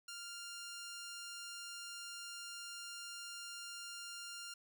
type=tone; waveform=10% pulse; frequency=1396.9 Hz; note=F6; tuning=in tune; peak=-38 dBFS; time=0.08-4.54 s; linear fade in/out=5 ms; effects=none